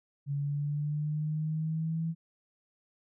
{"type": "exponential sweep", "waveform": "sine", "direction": "up", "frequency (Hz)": [141, 164.81], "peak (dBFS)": -29, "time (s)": [0.26, 2.15], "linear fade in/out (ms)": 50, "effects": []}